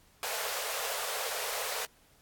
pink high-pass noise, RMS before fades -35 dBFS, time 0.23-1.85 s, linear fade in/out 0 ms, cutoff 430 Hz, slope 96 dB/octave, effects pink hiss -63 dBFS RMS until 2.21 s + AAC 64 kbps

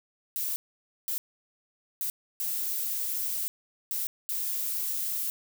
violet noise bursts at uneven times, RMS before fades -31 dBFS, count 6, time 0.36-0.56 / 1.08-1.18 / 2.01-2.1 / 2.4-3.48 / 3.91-4.07 / 4.29-5.3 s, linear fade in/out 0 ms, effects none

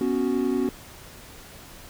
triangle chord, B suspended second, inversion none, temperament just, 246.9 / 277.8 / 370.4 Hz, B3 / C#4 / F#4, 0 / +4 / +2 cents, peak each -24 dBFS, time 0.01-0.69 s, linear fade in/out 2 ms, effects pink hiss -45 dBFS RMS until 1.89 s

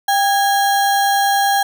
sine tone with sample-and-hold, 795 Hz, G5, 24 cents sharp, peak -12 dBFS, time 0.08-1.63 s, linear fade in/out 5 ms, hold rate 2450 Hz, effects none

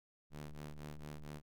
sawtooth ring-modulated tone, 74.2 Hz, D2, 18 cents sharp, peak -39 dBFS, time 0.3-1.42 s, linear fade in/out 50 ms, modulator 76.4 Hz, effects none

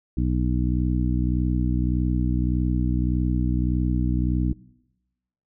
harmonic tone, 61.7 Hz, B1, 1 cent flat, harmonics 1 / 2 / 3 / 4 / 5, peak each -23 / -26 / -28 / -29 / -30 dBFS, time 0.17-4.53 s, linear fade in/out 5 ms, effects noise-tail reverb RT60 1.0 s tail -22 dB re dry

